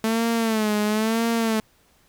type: tone with vibrato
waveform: sawtooth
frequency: 220 Hz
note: A3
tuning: in tune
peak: -16 dBFS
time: 0.04-1.6 s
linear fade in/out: 2 ms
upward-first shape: sine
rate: 1 Hz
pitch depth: 85 cents each way
effects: pink hiss -60 dBFS RMS until 2.08 s